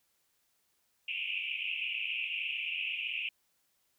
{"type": "band-pass noise", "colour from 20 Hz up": "pink", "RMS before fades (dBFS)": -36, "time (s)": [1.08, 3.29], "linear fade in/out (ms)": 5, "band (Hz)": [2400, 2900], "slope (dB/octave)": 96, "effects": ["white hiss -75 dBFS RMS until 3.98 s"]}